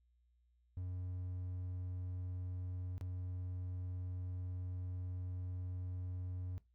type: tone with dropouts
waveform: triangle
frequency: 90.9 Hz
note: F#2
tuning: 30 cents flat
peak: -38 dBFS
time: 0.77-6.58 s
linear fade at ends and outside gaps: 0 ms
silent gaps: 2.98-3.011 s
effects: noise-tail reverb RT60 0.2 s tail -18 dB re dry + added 60 Hz sine -70 dBFS peak until 6.74 s